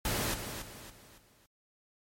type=noise with echo; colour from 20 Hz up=pink; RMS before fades=-32 dBFS; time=0.05-0.34 s; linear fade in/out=2 ms; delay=280 ms; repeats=4; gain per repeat=-8 dB; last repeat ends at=1.46 s; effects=MP3 64 kbps